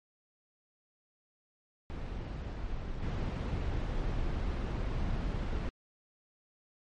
brown noise with level steps, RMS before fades -38 / -33 dBFS, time 1.9-5.69 s, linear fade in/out 0 ms, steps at 3.02 s, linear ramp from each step 20 ms, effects low-pass 4000 Hz 12 dB/octave + MP3 48 kbps

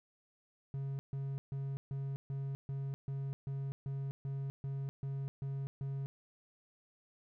triangle tone bursts, 137 Hz, C#3, 20 cents flat, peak -34 dBFS, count 14, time 0.74-6.06 s, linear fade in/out 0 ms, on 250 ms, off 140 ms, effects none

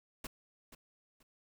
pink noise with echo, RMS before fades -42 dBFS, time 0.24-0.27 s, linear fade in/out 5 ms, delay 480 ms, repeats 2, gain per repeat -12 dB, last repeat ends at 1.23 s, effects none

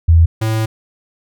sine / square tone pair in turn, 82.7 / 110.61 Hz, E2 / A2, +6 / +10 cents, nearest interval perfect fourth, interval 504 cents, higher second, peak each -5 / -15 dBFS, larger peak first, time 0.08-0.26 / 0.41-0.66 s, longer second, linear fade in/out 10 ms, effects none

